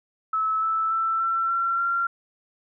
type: tone with pitch steps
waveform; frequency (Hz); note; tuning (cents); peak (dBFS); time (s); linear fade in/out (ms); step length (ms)
sine; 1300 / 1315.1 / 1330.4 / 1345.8 / 1361.5 / 1377.3; E6 / E6 / E6 / E6 / F6 / F6; -24 / -4 / +16 / +35 / -44 / -24; -21; 0.33-2.07; 5; 290
effects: none